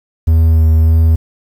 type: tone with vibrato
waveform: triangle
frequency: 80.3 Hz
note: E2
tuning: 45 cents flat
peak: -4 dBFS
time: 0.27-1.16 s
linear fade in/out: 10 ms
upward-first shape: sine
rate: 1.7 Hz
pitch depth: 17 cents each way
effects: 7-bit